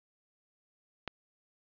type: click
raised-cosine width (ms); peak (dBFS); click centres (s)
0.3; -19; 1.077
effects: resampled to 11025 Hz + 9-bit